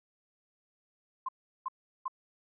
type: tone bursts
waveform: sine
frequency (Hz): 1046.5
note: C6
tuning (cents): 0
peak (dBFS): -31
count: 3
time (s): 1.26-2.081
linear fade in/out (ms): 5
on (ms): 27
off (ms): 370
effects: none